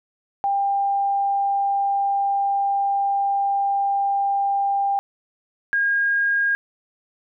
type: tone pair in turn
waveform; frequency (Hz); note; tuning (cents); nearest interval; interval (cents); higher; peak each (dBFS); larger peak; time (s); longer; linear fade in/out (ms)
sine; 796 / 1625.5; G5 / G#6; +26 / -38; octave; 1236; second; -18 / -17; second; 0.44-4.99 / 5.73-6.55; first; 0
effects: none